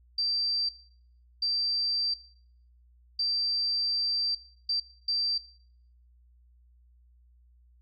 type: tone bursts at uneven times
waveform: sine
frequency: 4690 Hz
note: D8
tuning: 3 cents flat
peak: -25 dBFS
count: 5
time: 0.18-0.69 / 1.42-2.14 / 3.19-4.35 / 4.69-4.8 / 5.08-5.38 s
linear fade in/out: 5 ms
effects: noise-tail reverb RT60 0.7 s tail -22 dB re dry + added 60 Hz sine -57 dBFS peak until 7.81 s